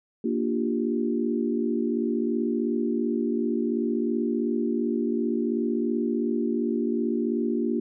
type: chord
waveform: sine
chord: G minor seventh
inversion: first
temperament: equal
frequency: 233.1 / 293.7 / 349.2 / 392 Hz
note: Bb3 / D4 / F4 / G4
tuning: 0 / 0 / 0 / 0 cents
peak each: -26 / -30 / -29 / -31 dBFS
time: 0.24-7.8 s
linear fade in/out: 5 ms
effects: none